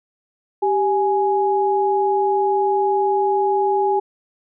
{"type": "tone pair together", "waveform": "sine", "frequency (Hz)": [392, 833], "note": ["G4", "G#5"], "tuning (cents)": [0, 5], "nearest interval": "octave + minor second", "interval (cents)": 1305, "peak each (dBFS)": -18, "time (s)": [0.62, 4], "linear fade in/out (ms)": 10, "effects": []}